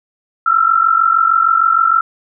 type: tone pair together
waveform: sine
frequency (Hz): 1318.5 / 1365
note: E6 / F6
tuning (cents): 0 / -40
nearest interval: minor second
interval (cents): 60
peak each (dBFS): -12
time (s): 0.46-2.01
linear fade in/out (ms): 5
effects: none